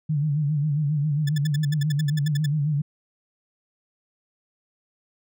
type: tone with vibrato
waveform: sine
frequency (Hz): 148.3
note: D3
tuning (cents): +17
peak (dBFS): -20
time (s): 0.09-2.82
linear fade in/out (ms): 10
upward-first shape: sine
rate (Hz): 7.4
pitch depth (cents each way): 90
type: tone bursts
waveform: 15% pulse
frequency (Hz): 1738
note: A6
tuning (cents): -22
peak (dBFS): -24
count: 14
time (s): 1.27-2.461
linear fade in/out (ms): 5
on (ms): 21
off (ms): 69
effects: none